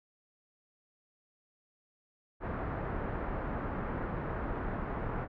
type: low-pass noise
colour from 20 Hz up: pink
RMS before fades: -36 dBFS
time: 2.4-5.28 s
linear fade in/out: 50 ms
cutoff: 1600 Hz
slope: 24 dB/octave
effects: none